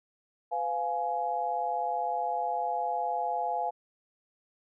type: chord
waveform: sine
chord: F diminished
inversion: second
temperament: just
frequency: 502.9 / 698.5 / 838.1 Hz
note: Cb5 / F5 / Ab5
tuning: +31 / 0 / +16 cents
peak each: -37 / -31 / -31 dBFS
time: 0.51-3.71 s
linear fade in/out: 20 ms
effects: none